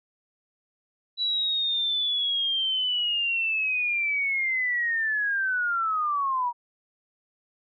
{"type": "linear sweep", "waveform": "sine", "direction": "down", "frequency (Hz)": [3951, 944], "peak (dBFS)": -23, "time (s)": [1.17, 6.53], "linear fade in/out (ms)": 50, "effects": []}